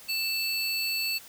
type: tone pair together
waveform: square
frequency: 2648 / 4453 Hz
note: E7 / C#8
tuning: +7 / +7 cents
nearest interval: major sixth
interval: 900 cents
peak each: -31 / -30 dBFS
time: 0.08-1.19 s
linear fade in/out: 20 ms
effects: white hiss -49 dBFS RMS until 1.28 s